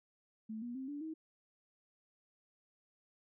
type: tone with pitch steps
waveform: sine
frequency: 219.3 / 240.5 / 263.8 / 289.4 / 317.4 Hz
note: A3 / B3 / C4 / D4 / D#4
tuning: -6 / -46 / +14 / -25 / +35 cents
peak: -40 dBFS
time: 0.49-1.14 s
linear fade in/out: 10 ms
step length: 130 ms
effects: none